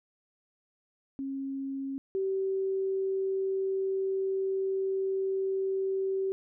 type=tone pair in turn; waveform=sine; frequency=271.5 / 384.8 Hz; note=C#4 / G4; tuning=-36 / -32 cents; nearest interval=tritone; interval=604 cents; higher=second; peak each=-32 / -27 dBFS; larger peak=second; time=1.19-1.98 / 2.15-6.32 s; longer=second; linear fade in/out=0 ms; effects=none